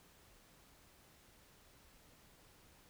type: silence
effects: pink hiss -65 dBFS RMS until 2.89 s